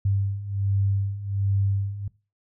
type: beating tone pair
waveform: sine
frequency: 98 / 99.3 Hz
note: G2 / G2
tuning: 0 / +23 cents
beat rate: 1.3 Hz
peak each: -27 / -23 dBFS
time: 0.05-2.08 s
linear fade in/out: 5 ms
effects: noise-tail reverb RT60 0.3 s tail -20 dB re dry